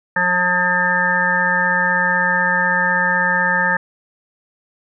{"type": "harmonic tone", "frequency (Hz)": 179.2, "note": "F3", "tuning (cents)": 45, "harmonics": [1, 3, 5, 7, 9, 10], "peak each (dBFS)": [-26, -26, -21, -25, -19, -18], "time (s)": [0.16, 3.77], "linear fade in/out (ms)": 5, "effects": []}